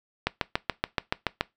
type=click train; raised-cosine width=0.3 ms; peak=-7 dBFS; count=9; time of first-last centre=0.27-1.41 s; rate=7.02 Hz; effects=noise-tail reverb RT60 0.2 s tail -21 dB re dry